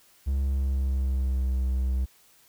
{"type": "tone with pitch glide", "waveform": "triangle", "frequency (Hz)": [68.1, 64.28], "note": ["C#2", "C2"], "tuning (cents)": [-30, -30], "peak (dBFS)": -21, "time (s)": [0.26, 2.06], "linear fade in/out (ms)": 20, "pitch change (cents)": -100, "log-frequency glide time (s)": [0.43, 1.54], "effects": ["white hiss -59 dBFS RMS until 2.48 s"]}